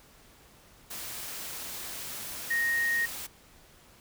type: tone in noise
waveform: sine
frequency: 1864.7 Hz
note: A#6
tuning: in tune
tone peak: -25 dBFS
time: 2.5-3.06 s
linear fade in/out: 10 ms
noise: white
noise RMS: -39 dBFS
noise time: 0.9-3.27 s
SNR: +11 dB
effects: pink hiss -57 dBFS RMS until 4 s

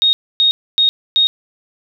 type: tone bursts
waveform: sine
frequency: 3729 Hz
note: A#7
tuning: in tune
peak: -9 dBFS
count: 4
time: 0.02-1.27 s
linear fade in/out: 0 ms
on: 110 ms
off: 270 ms
effects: none

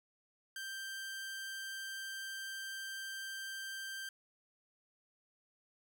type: tone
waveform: sawtooth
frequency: 1572 Hz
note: G6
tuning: 4 cents sharp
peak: -38 dBFS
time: 0.56-4.09 s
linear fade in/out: 2 ms
effects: none

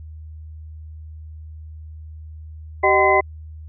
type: tone cluster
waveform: sine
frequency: 386.2 / 613 / 766 / 1024 / 2038 Hz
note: G4 / D#5 / G5 / C6 / C7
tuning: -26 / -26 / -40 / -38 / -46 cents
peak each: -19 dBFS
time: 2.83-3.21 s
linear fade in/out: 10 ms
effects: added 78 Hz sine -34 dBFS peak until 3.68 s

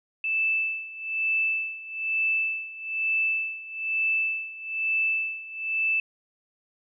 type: tone with tremolo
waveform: sine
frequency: 2637 Hz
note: E7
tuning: in tune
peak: -21 dBFS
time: 0.24-6 s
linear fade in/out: 2 ms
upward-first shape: sine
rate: 1.1 Hz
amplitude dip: 85%
effects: none

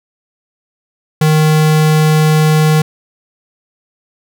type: tone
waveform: square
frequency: 155 Hz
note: D#3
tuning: 6 cents flat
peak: -8 dBFS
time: 1.21-2.82 s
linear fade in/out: 5 ms
effects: none

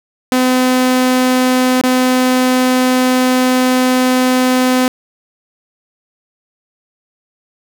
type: tone with dropouts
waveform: sawtooth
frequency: 254.6 Hz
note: C4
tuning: 47 cents flat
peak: -6 dBFS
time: 0.32-4.88 s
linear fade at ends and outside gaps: 1 ms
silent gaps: 1.814-1.837 s
effects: none

